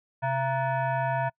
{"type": "tone with frequency modulation", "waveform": "sine", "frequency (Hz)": 130.81, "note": "C3", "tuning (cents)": 0, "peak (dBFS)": -24, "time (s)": [0.22, 1.3], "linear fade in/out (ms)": 20, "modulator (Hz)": 806, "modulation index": 1.5, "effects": ["noise-tail reverb RT60 0.1 s tail -26 dB re dry"]}